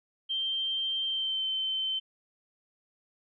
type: tone with pitch glide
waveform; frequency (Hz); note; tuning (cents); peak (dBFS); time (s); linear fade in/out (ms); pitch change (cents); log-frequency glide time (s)
sine; 3146 to 3087; G7 to G7; +6 to -27; -28; 0.29-2; 20; -33; 1.05-1.45
effects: none